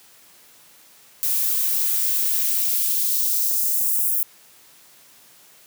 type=noise with high-pass filter sweep; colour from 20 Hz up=violet; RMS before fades=-21 dBFS; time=1.23-4.23 s; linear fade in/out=0 ms; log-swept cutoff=510 to 11000 Hz; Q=1.1; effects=white hiss -51 dBFS RMS until 5.66 s + high-pass 100 Hz 12 dB/octave